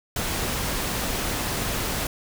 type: noise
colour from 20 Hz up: pink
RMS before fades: -27 dBFS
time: 0.16-2.07 s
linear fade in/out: 2 ms
effects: none

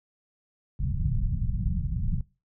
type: low-pass noise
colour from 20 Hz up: pink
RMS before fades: -27 dBFS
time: 0.79-2.21 s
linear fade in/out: 2 ms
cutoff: 180 Hz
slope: 48 dB/octave
effects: noise-tail reverb RT60 0.3 s tail -20 dB re dry

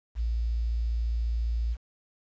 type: tone with quantisation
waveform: sine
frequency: 57.3 Hz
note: A#1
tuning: 29 cents flat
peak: -25 dBFS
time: 0.15-1.77 s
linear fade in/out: 50 ms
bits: 9
effects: resampled to 16000 Hz

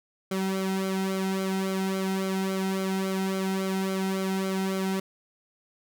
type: tone with flanger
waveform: sawtooth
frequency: 191 Hz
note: G3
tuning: 45 cents flat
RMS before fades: -28 dBFS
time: 0.31-5 s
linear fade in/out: 5 ms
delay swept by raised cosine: 1.1 to 1.79 ms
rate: 3.6 Hz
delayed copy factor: -0.75
effects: none

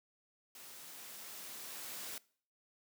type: noise with level ramp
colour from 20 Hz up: white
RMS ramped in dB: -53 to -44 dBFS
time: 0.55-2.18 s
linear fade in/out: 2 ms
effects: noise-tail reverb RT60 0.5 s tail -22 dB re dry + high-pass 150 Hz 12 dB/octave

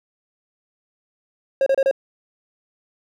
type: tone bursts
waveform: triangle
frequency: 541 Hz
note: C#5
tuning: 42 cents flat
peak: -12 dBFS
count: 4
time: 1.61-1.912 s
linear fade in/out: 2 ms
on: 53 ms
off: 30 ms
effects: none

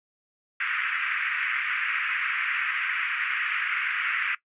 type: band-pass noise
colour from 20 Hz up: white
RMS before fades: -28 dBFS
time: 0.6-4.35 s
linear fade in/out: 5 ms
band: 1300 to 2500 Hz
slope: 48 dB/octave
effects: noise-tail reverb RT60 0.1 s tail -18 dB re dry + resampled to 8000 Hz

